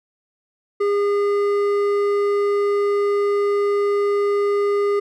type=tone with hard clipping; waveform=triangle; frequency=406.8 Hz; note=G#4; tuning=36 cents flat; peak=-18 dBFS; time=0.8-5 s; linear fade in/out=10 ms; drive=12 dB; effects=none